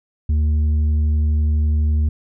triangle tone with tanh clipping, 76 Hz, D#2, 40 cents flat, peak -15 dBFS, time 0.29-2.09 s, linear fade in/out 5 ms, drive 9 dB, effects none

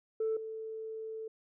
sine tone pair in turn, 441.8 / 441.8 Hz, A4 / A4, +7 / +7 cents, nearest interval unison, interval 0 cents, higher neither, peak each -28 / -38 dBFS, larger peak first, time 0.2-0.37 / 0.37-1.28 s, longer second, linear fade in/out 5 ms, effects tanh soft clip ceiling -26 dBFS

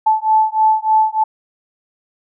sine beating tone pair, 870 / 873.3 Hz, A5 / A5, -20 / -13 cents, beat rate 3.3 Hz, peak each -14 dBFS, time 0.06-1.24 s, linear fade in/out 10 ms, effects none

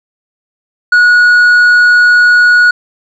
sine tone with tanh clipping, 1457 Hz, F#6, 27 cents flat, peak -4 dBFS, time 0.92-2.71 s, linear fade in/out 5 ms, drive 4 dB, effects none

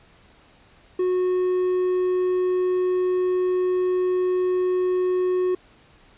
triangle tone, 365.7 Hz, F#4, 20 cents flat, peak -17 dBFS, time 0.99-5.55 s, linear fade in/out 5 ms, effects pink hiss -54 dBFS RMS until 6.17 s + resampled to 8000 Hz

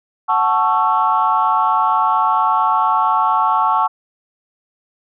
sine chord, F# minor seventh, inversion none, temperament equal with one note detuned, 740 / 880 / 1108.7 / 1333.1 Hz, F#5 / A5 / C#6 / E6, 0 / 0 / 0 / +19 cents, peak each -20 / -16 / -16 / -20 dBFS, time 0.28-3.88 s, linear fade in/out 20 ms, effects tanh soft clip ceiling -3 dBFS

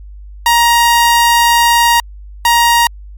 sawtooth tone pair in turn, 941 / 941 Hz, A#5 / A#5, +16 / +16 cents, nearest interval unison, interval 0 cents, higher neither, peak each -3 dBFS, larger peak neither, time 0.46-2 / 2.45-2.87 s, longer first, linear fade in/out 2 ms, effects added 50 Hz sine -29 dBFS peak until 3.17 s + MP3 96 kbps

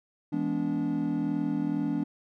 triangle chord, E dominant seventh, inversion none, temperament equal with one note detuned, 164.81 / 207.7 / 246.9 / 289 Hz, E3 / G#3 / B3 / D4, 0 / 0 / 0 / -28 cents, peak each -32 / -32 / -31 / -27 dBFS, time 0.32-2.04 s, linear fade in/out 10 ms, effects none

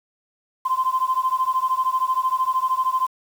sine beating tone pair, 1030 / 1043 Hz, C6 / C6, -28 / -6 cents, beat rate 13 Hz, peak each -21 dBFS, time 0.65-3.07 s, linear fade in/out 10 ms, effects tanh soft clip ceiling -11 dBFS + 7-bit

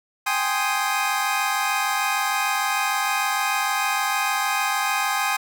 25% pulse chord, Ab major seventh, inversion third, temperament equal, 784 / 830.6 / 1046.5 / 1244.5 Hz, G5 / Ab5 / C6 / Eb6, 0 / 0 / 0 / 0 cents, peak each -23 dBFS, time 0.26-5.37 s, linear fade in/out 10 ms, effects none

